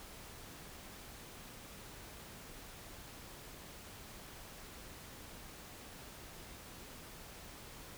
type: silence
effects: pink hiss -52 dBFS RMS until 7.97 s